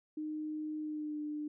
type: tone with pitch glide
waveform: sine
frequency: 307 to 299.5 Hz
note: D#4 to D4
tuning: -23 to +34 cents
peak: -36 dBFS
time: 0.17-1.48 s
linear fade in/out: 5 ms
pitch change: -43 cents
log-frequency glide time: 0.79-1.2 s
effects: none